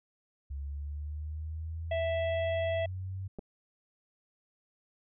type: linear sweep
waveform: sine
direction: up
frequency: 69 to 96 Hz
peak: -35 dBFS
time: 0.5-3.28 s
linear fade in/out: 10 ms
type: harmonic tone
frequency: 659.3 Hz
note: E5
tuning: in tune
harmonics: 1 / 3 / 4 / 5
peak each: -29 / -41 / -46 / -47 dBFS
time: 1.91-2.86 s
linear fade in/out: 5 ms
type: clicks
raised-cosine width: 2 ms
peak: -29 dBFS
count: 2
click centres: 3.387 / 3.392 s
effects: none